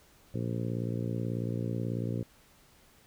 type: harmonic tone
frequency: 58.27 Hz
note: A#1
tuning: in tune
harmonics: 2 / 3 / 4 / 5 / 6 / 7 / 8 / 9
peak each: -33 / -37 / -39 / -41 / -43 / -44 / -45 / -46 dBFS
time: 0.34-2.23 s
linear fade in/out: 5 ms
effects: pink hiss -61 dBFS RMS until 3.06 s